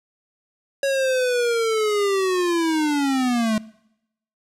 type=linear sweep; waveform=square; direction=down; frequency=554.4 to 212 Hz; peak=-19 dBFS; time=0.83-3.58 s; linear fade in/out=2 ms; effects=noise-tail reverb RT60 0.8 s tail -22 dB re dry + low-pass 10000 Hz 12 dB/octave